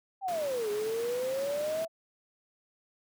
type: exponential two-way sweep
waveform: sine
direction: down then up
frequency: 803 to 410 to 665 Hz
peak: -29 dBFS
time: 0.21-1.88 s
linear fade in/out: 50 ms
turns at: 0.7 s
type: noise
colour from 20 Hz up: pink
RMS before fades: -42 dBFS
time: 0.28-1.85 s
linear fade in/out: 2 ms
effects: high-pass 200 Hz 12 dB/octave